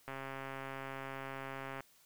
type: click train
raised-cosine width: 0.5 ms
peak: -28 dBFS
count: 234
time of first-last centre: 0.08-1.806 s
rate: 135 Hz
effects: white hiss -66 dBFS RMS until 2.05 s